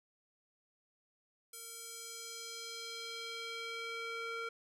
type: tone with band-pass filter sweep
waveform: square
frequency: 459.6 Hz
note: A#4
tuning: 25 cents flat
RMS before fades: -44 dBFS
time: 1.53-4.49 s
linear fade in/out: 5 ms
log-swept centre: 10000 to 1700 Hz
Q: 1.3
effects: none